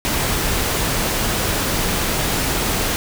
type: noise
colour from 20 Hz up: pink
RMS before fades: -20 dBFS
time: 0.05-2.96 s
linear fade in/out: 0 ms
effects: none